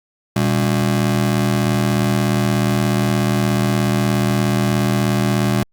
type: ring-modulated tone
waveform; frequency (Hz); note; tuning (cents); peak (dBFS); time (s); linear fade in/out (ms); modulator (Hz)
35% pulse; 159.8; D#3; +47; -10; 0.36-5.63; 2; 38.4
effects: Opus 48 kbps